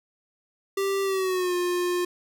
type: tone with pitch glide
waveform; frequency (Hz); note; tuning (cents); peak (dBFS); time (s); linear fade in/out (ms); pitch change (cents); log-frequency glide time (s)
square; 392 to 355.3; G4 to F4; 0 to +30; -24; 0.77-2.05; 5; -170; 1.03-1.55
effects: none